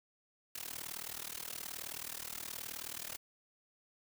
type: noise with amplitude modulation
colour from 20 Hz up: white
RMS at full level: -40 dBFS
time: 0.55-3.17 s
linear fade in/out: 5 ms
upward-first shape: sine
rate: 38.9 Hz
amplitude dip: 95%
effects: none